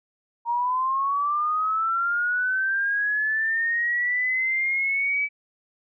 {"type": "linear sweep", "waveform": "sine", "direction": "up", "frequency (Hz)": [932.3, 2300], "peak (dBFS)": -21, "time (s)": [0.45, 5.29], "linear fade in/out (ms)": 50, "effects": []}